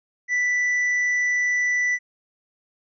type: tone with tanh clipping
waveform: sine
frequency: 1975.5 Hz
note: B6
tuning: in tune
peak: -20 dBFS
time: 0.28-1.99 s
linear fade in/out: 50 ms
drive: 4 dB
effects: resampled to 16000 Hz